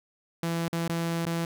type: tone with dropouts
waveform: sawtooth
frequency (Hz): 167.4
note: E3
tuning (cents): +27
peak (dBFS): -23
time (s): 0.43-1.45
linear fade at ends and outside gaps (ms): 2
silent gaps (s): 0.682-0.729 / 0.88-0.895 / 1.253-1.264
effects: none